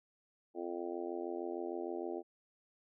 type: harmonic tone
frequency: 86.5 Hz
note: F2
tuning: 16 cents flat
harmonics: 3 / 4 / 5 / 6 / 7 / 8 / 9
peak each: -48 / -40 / -44 / -54 / -47 / -50 / -49 dBFS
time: 0.54-2.23 s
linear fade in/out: 50 ms
effects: none